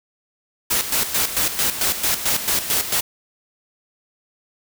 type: noise with tremolo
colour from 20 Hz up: white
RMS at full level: -19 dBFS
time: 0.7-3.01 s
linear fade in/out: 10 ms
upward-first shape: square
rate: 4.5 Hz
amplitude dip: 65%
effects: none